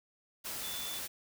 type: tone in noise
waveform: sine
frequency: 3485 Hz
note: A7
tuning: 17 cents flat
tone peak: -42 dBFS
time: 0.62-1 s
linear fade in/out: 20 ms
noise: white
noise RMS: -40 dBFS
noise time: 0.44-1.08 s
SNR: -5 dB
effects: none